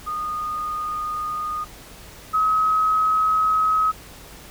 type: tone pair in turn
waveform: sine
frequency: 1230 / 1274.9 Hz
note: D#6 / D#6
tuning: -20 / +42 cents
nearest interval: minor second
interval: 62 cents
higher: second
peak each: -24 / -16 dBFS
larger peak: second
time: 0.06-1.65 / 2.33-3.92 s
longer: neither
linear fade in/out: 20 ms
effects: added 50 Hz sine -48 dBFS peak until 4.5 s + pink hiss -43 dBFS RMS until 4.5 s